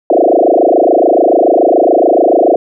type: tone with frequency modulation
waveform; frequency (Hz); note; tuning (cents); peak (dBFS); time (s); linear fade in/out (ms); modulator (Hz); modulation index
sine; 514; C5; -31; -5; 0.1-2.56; 2; 27; 7.5
effects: none